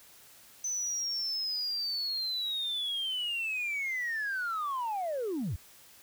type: linear sweep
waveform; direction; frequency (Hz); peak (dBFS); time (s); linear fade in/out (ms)
sine; down; 6100 to 66; -29; 0.64-5.56; 5
effects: tanh soft clip ceiling -28 dBFS + white hiss -56 dBFS RMS until 6.02 s